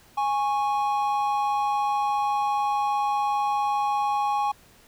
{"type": "tone pair together", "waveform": "triangle", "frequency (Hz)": [826.9, 1102], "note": ["G#5", "C#6"], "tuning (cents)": [-8, -11], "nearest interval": "perfect fourth", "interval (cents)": 497, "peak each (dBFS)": [-21, -26], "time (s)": [0.17, 4.52], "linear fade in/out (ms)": 10, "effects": ["pink hiss -55 dBFS RMS until 4.87 s"]}